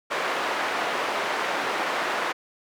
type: band-pass noise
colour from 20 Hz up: white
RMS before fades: -27 dBFS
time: 0.1-2.33 s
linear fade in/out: 20 ms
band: 400 to 1600 Hz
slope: 12 dB/octave
effects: none